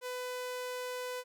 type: tone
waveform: sawtooth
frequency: 500 Hz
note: B4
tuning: 21 cents sharp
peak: -33 dBFS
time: 0.01-1.24 s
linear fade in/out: 50 ms
effects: none